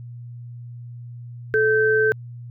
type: tone pair together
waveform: sine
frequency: 434.7 / 1549.1 Hz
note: A4 / G6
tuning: -21 / -21 cents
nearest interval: octave + minor seventh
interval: 2200 cents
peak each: -17 / -19 dBFS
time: 1.54-2.12 s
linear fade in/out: 0 ms
effects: added 120 Hz sine -34 dBFS peak until 2.5 s